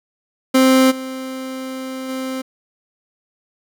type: tone with level steps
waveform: 30% pulse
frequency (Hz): 261.6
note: C4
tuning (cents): 0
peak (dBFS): -7 / -23 / -20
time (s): 0.54-2.42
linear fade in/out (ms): 10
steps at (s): 0.9 / 2.08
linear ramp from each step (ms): 20
effects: none